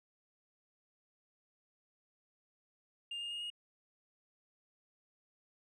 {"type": "tone with pitch steps", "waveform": "sine", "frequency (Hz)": [2809, 2829, 2848, 2868], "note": ["F7", "F7", "F7", "F7"], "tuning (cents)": [9, 22, 33, 45], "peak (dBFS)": -36, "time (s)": [3.11, 3.502], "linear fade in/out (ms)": 5, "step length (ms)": 98, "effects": ["tanh soft clip ceiling -38 dBFS"]}